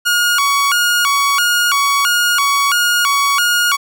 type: tone with vibrato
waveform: sawtooth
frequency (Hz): 1268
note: D#6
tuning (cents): +32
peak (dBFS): -8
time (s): 0.05-3.77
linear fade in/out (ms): 20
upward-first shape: square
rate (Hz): 1.5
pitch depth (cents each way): 210
effects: none